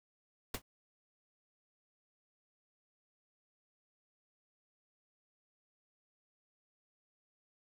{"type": "noise with exponential decay", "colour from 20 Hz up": "pink", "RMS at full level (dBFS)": -32, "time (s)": [0.54, 0.62], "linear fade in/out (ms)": 5, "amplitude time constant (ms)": 17, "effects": []}